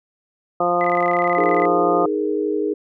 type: harmonic tone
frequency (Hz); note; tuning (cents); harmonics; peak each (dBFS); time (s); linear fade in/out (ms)
175.4; F3; +8; 1 / 2 / 3 / 4 / 5 / 6 / 7; -31 / -24 / -22 / -20 / -29 / -31 / -22; 0.6-2.06; 5
type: tone bursts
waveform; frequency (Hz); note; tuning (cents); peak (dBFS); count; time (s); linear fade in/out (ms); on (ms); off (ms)
sine; 2016; B6; +35; -24; 16; 0.81-1.654; 0; 34; 20
type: chord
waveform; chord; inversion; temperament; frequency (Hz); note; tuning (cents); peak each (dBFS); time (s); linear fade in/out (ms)
sine; D# suspended fourth; none; just; 311.1 / 414.8 / 466.7; D#4 / G#4 / A#4; 0 / -2 / +2; -23 / -21 / -26; 1.37-2.74; 10
effects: none